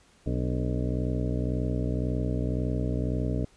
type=harmonic tone with a mistuned harmonic; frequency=61.9 Hz; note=B1; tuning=5 cents sharp; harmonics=1 / 2 / 3 / 4 / 5 / 6 / 7 / 8 / 9 / 10; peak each=-30 / -30 / -35 / -35 / -35 / -44 / -38 / -42 / -45 / -41 dBFS; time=0.26-3.45 s; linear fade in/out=5 ms; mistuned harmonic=5; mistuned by=-72 cents; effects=pink hiss -60 dBFS RMS until 3.56 s + resampled to 22050 Hz